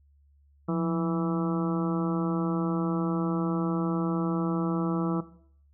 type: harmonic tone with a mistuned harmonic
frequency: 164.81 Hz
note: E3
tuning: in tune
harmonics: 1 / 2 / 3 / 4 / 5 / 6 / 7 / 8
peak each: -27 / -30 / -36 / -39 / -42 / -43 / -39 / -40 dBFS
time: 0.68-5.21 s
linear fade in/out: 10 ms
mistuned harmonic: 1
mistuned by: +97 cents
effects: noise-tail reverb RT60 0.6 s tail -17 dB re dry + added 71 Hz sine -58 dBFS peak until 5.73 s